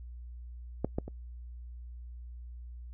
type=clicks; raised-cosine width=2 ms; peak=-15 / -17 / -27 dBFS; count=3; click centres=0.846 / 0.985 / 1.08 s; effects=noise-tail reverb RT60 0.1 s tail -25 dB re dry + added 60 Hz sine -42 dBFS peak until 2.93 s